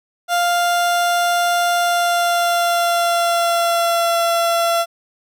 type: tone with pitch glide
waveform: 30% pulse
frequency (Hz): 698.5 to 678.2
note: F5 to E5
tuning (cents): 0 to +49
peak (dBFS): -12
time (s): 0.28-4.86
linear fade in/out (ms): 50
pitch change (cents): -51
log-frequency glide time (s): 1.78-4.2
effects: none